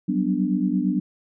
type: chord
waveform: sine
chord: G major seventh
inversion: third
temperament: equal with one note detuned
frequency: 185 / 193.75 / 246.9 / 293.7 Hz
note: F#3 / G3 / B3 / D4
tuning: 0 / -20 / 0 / 0 cents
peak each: -25 dBFS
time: 0.08-1 s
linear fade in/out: 10 ms
effects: none